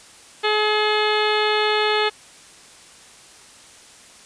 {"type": "harmonic tone with a mistuned harmonic", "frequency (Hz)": 425.1, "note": "G#4", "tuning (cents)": 40, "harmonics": [1, 2, 3, 4, 5, 6, 7, 8, 9, 10], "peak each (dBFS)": [-21, -24, -26, -27, -28, -29, -29, -30, -31, -31], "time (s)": [0.43, 2.1], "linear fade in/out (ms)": 20, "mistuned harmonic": 9, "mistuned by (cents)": -73, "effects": ["white hiss -46 dBFS RMS until 4.25 s", "resampled to 22050 Hz"]}